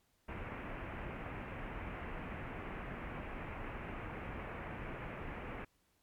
pink low-pass noise, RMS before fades -44 dBFS, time 0.28-5.65 s, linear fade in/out 10 ms, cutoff 2600 Hz, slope 48 dB/octave, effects pink hiss -75 dBFS RMS until 6.02 s + MP3 96 kbps

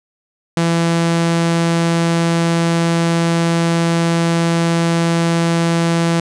sawtooth tone, 167.7 Hz, E3, 30 cents sharp, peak -9 dBFS, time 0.57-6.2 s, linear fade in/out 2 ms, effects resampled to 22050 Hz + 8-bit

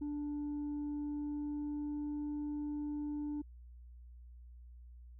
sine tone with pitch glide, 293 to 295 Hz, D4 to D4, -4 to +8 cents, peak -34 dBFS, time 0.01-3.42 s, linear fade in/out 10 ms, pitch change +12 cents, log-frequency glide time 0.75-2.32 s, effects tanh soft clip ceiling -35 dBFS + added 60 Hz sine -51 dBFS peak until 5.19 s

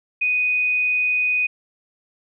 sine tone, 2489 Hz, D#7, in tune, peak -17 dBFS, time 0.21-1.47 s, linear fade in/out 10 ms, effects none

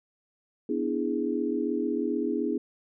sine chord, E dominant seventh, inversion second, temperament equal, 246.9 / 293.7 / 329.6 / 415.3 Hz, B3 / D4 / E4 / G#4, 0 / 0 / 0 / 0 cents, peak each -31 dBFS, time 0.69-2.58 s, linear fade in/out 5 ms, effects none

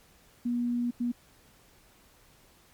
sine tone bursts at uneven times, 240.9 Hz, B3, 43 cents flat, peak -26 dBFS, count 2, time 0.45-0.91 / 1-1.12 s, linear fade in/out 10 ms, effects pink hiss -60 dBFS RMS until 2.73 s + MP3 96 kbps

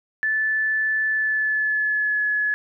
sine tone with pitch glide, 1747 to 1701.2 Hz, A6 to G#6, -13 to +41 cents, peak -19 dBFS, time 0.23-2.54 s, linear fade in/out 0 ms, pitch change -46 cents, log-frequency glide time 1.09-2.22 s, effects none

